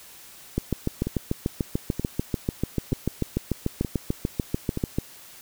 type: two click trains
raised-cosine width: 3 ms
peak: -14 / -10 dBFS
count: 5 / 31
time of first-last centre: 1.07-4.774 / 0.58-4.985 s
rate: 1.08 / 6.81 Hz
effects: white hiss -47 dBFS RMS until 5.41 s